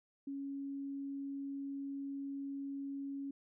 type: tone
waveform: sine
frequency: 277.2 Hz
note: C#4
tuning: in tune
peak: -39 dBFS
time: 0.27-3.31 s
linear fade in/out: 5 ms
effects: none